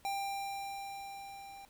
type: tone with level ramp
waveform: square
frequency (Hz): 792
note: G5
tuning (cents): +18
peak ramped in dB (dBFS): -34 to -49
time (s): 0.05-1.65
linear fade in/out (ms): 0
effects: pink hiss -64 dBFS RMS until 1.69 s